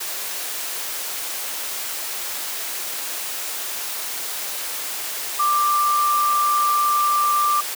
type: tone in noise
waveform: sine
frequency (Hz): 1182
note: D6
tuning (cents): +11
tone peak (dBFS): -16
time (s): 5.39-7.61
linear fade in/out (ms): 10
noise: white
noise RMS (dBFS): -28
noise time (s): 0-7.75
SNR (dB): +9
effects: high-pass 400 Hz 12 dB/octave